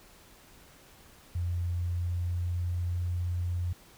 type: tone with pitch glide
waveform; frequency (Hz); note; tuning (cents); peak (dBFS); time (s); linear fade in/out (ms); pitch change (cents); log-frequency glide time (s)
sine; 87.31 to 88.17; F2 to F2; 0 to +17; -28; 1.35-3.73; 5; +17; 1.68-3.14
effects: pink hiss -56 dBFS RMS until 3.97 s